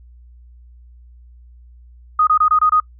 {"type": "tone bursts", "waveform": "sine", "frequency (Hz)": 1244.5, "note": "D#6", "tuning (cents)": 0, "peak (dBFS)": -10, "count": 6, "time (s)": [2.19, 2.801], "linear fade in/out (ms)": 5, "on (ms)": 81, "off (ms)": 25, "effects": ["noise-tail reverb RT60 0.1 s tail -25 dB re dry", "added 60 Hz sine -41 dBFS peak until 2.99 s"]}